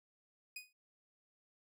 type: tone with exponential decay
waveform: sawtooth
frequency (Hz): 2489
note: D#7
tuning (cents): 0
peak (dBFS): -38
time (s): 0.56-0.73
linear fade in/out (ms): 5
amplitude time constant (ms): 36
effects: none